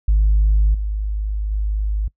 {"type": "tone with level steps", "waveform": "sine", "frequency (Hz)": 51.91, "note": "G#1", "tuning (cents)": 0, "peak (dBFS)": [-10, -19, -17], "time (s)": [0.08, 2.08], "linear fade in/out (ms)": 5, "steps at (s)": [0.74, 1.51], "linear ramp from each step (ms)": 5, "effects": ["noise-tail reverb RT60 0.1 s tail -23 dB re dry", "tanh soft clip ceiling -8 dBFS"]}